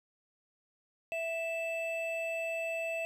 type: tone pair together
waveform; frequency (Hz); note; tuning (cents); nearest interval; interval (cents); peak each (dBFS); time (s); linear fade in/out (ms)
triangle; 659.3 / 2637; E5 / E7; 0 / 0; 2 octaves; 2400; -33 / -35; 1.12-3.05; 0
effects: none